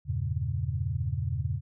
sine chord, E diminished seventh, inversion none, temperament equal, 82.41 / 98 / 116.54 / 138.59 Hz, E2 / G2 / Bb2 / Db3, 0 / 0 / 0 / 0 cents, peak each -33 dBFS, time 0.05-1.61 s, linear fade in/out 50 ms, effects none

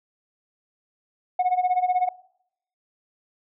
sine tone with tremolo, 730 Hz, F#5, 24 cents flat, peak -14 dBFS, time 1.39-2.09 s, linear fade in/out 5 ms, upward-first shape sine, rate 16 Hz, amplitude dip 85%, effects noise-tail reverb RT60 0.7 s tail -21 dB re dry + tanh soft clip ceiling -16 dBFS

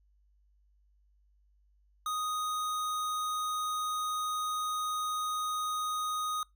square tone, 1244.5 Hz, D#6, in tune, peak -32 dBFS, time 2.06-6.43 s, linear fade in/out 2 ms, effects noise-tail reverb RT60 0.2 s tail -25 dB re dry + added 50 Hz sine -64 dBFS peak until 6.55 s

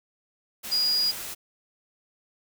sine tone in noise, 4879 Hz, D#8, 35 cents flat, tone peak -21 dBFS, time 0.71-1.12 s, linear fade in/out 20 ms, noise white, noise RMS -36 dBFS, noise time 0.63-1.35 s, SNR +12 dB, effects none

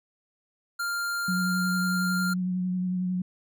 square tone, 1396.9 Hz, F6, in tune, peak -28 dBFS, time 0.79-2.34 s, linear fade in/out 10 ms
sine tone with vibrato, 182.5 Hz, F#3, 24 cents flat, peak -25 dBFS, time 1.28-3.22 s, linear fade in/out 5 ms, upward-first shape sine, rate 11 Hz, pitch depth 20 cents each way
effects none

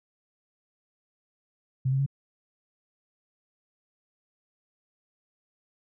sine tone with pitch steps, 130.81 / 134.49 / 138.27 Hz, C3 / C3 / C#3, 0 / +48 / -4 cents, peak -22 dBFS, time 1.85-2.063 s, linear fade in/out 10 ms, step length 71 ms, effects none

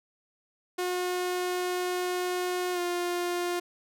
sawtooth tone with pitch glide, 360.9 to 352.2 Hz, F#4 to F4, -43 to +15 cents, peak -24 dBFS, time 0.78-3.6 s, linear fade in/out 10 ms, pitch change -42 cents, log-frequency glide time 2.73-2.79 s, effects none

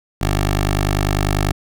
10% pulse tone with notch filter, 50.1 Hz, G1, 38 cents sharp, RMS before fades -18 dBFS, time 0.21-1.52 s, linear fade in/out 5 ms, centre 220 Hz, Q 1.6, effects none

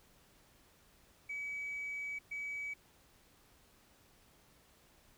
sine tone bursts at uneven times, 2280 Hz, C#7, 48 cents sharp, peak -37 dBFS, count 2, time 1.29-2.19 / 2.31-2.74 s, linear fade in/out 10 ms, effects tanh soft clip ceiling -35 dBFS + pink hiss -66 dBFS RMS until 5.17 s

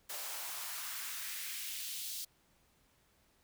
white noise with high-pass filter sweep, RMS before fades -42 dBFS, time 0.09-2.25 s, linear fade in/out 10 ms, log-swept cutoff 550 to 4200 Hz, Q 1.4, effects pink hiss -71 dBFS RMS until 3.43 s

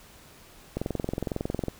click train, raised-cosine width 2 ms, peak -15 dBFS, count 21, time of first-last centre 0.77-1.683 s, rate 21.9 Hz, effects pink hiss -52 dBFS RMS until 1.79 s

